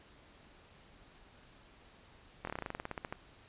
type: slowing click train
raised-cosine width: 0.5 ms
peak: -23 dBFS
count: 16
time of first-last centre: 2.45-3.125 s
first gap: 23 ms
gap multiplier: 1.09
effects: pink hiss -60 dBFS RMS until 3.48 s + resampled to 8000 Hz